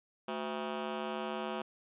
15% pulse ring-modulated tone, 293.7 Hz, D4, in tune, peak -26 dBFS, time 0.28-1.62 s, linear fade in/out 5 ms, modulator 75.1 Hz, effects resampled to 8000 Hz

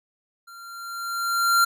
square tone with level ramp, 1380 Hz, F6, 21 cents flat, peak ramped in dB -43 to -15 dBFS, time 0.47-1.65 s, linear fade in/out 10 ms, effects none

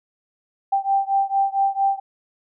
sine beating tone pair, 784 / 788.4 Hz, G5 / G5, 0 / +10 cents, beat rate 4.4 Hz, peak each -20 / -21 dBFS, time 0.72-2 s, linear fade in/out 10 ms, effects none

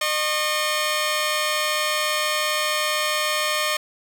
10% pulse tone pair together, 608.9 / 1085 Hz, D#5 / C#6, -38 / -37 cents, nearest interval minor seventh, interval 1001 cents, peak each -14 / -17 dBFS, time 0.01-3.77 s, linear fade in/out 5 ms, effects none

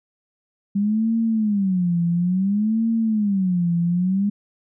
sine tone with vibrato, 197 Hz, G3, 9 cents sharp, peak -17 dBFS, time 0.75-4.3 s, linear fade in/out 10 ms, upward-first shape sine, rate 0.58 Hz, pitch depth 250 cents each way, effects none

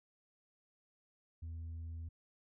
sine tone, 82.2 Hz, E2, 4 cents flat, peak -39 dBFS, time 1.42-2.09 s, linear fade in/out 10 ms, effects tanh soft clip ceiling -41 dBFS

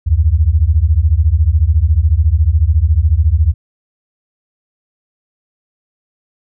sine beating tone pair, 71.7 / 85.7 Hz, D2 / F2, -41 / -32 cents, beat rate 14 Hz, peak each -11 dBFS, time 0.06-3.54 s, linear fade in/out 20 ms, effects none

